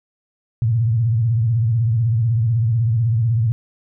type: tone with vibrato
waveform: sine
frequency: 114.6 Hz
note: A#2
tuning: 29 cents flat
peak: -14 dBFS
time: 0.62-3.52 s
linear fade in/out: 0 ms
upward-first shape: sine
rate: 16 Hz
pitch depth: 130 cents each way
effects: none